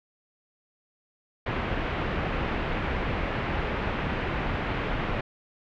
pink low-pass noise, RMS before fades -29 dBFS, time 1.46-5.21 s, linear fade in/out 5 ms, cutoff 2700 Hz, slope 24 dB/octave, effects none

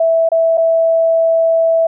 sine tone with dropouts, 657 Hz, E5, 6 cents flat, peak -9 dBFS, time 0-1.87 s, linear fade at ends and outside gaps 5 ms, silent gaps 0.29-0.317 / 0.574-0.578 s, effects none

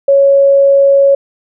sine tone, 554.4 Hz, C#5, in tune, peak -4 dBFS, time 0.08-1.15 s, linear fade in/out 5 ms, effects none

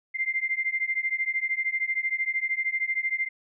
sine beating tone pair, 2087 / 2100 Hz, C7 / C7, -5 / +6 cents, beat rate 13 Hz, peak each -28 / -28 dBFS, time 0.14-3.29 s, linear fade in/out 20 ms, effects none

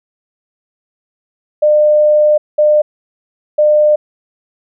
sine tone bursts at uneven times, 602 Hz, D5, 43 cents sharp, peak -6 dBFS, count 3, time 1.62-2.38 / 2.58-2.82 / 3.58-3.96 s, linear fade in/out 10 ms, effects none

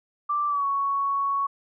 sine tone with pitch glide, 1174.7 to 1112.6 Hz, D6 to C#6, 0 to +6 cents, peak -22 dBFS, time 0.29-1.47 s, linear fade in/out 10 ms, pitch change -94 cents, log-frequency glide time 0.48-0.65 s, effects none

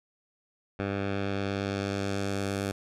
10% pulse tone with low-pass filter sweep, 99 Hz, G2, 18 cents sharp, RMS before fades -31 dBFS, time 0.79-2.72 s, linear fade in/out 5 ms, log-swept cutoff 2300 to 11000 Hz, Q 1, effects none

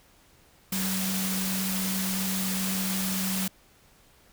sine tone in noise, 189.7 Hz, F#3, 43 cents sharp, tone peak -29 dBFS, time 0.72-3.48 s, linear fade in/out 5 ms, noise white, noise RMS -31 dBFS, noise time 0.72-3.48 s, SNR -1 dB, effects pink hiss -59 dBFS RMS until 4.32 s

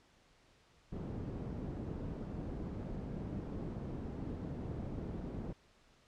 white low-pass noise, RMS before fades -42 dBFS, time 0.92-5.53 s, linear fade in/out 5 ms, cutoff 250 Hz, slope 12 dB/octave, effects pink hiss -67 dBFS RMS until 6.07 s + low-pass 6000 Hz 12 dB/octave

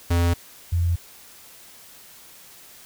square / sine tone pair in turn, 86 / 86 Hz, F2 / F2, -26 / -26 cents, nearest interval unison, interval 0 cents, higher neither, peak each -18 dBFS, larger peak neither, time 0.1-0.34 / 0.72-0.96 s, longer neither, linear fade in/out 10 ms, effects white hiss -47 dBFS RMS until 2.85 s

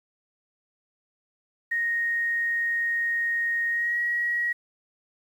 sine tone with pitch glide, 1864.7 to 1906.1 Hz, A#6 to A#6, 0 to +38 cents, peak -23 dBFS, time 1.71-4.53 s, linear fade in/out 10 ms, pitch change +38 cents, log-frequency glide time 3.7-3.99 s, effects 9-bit

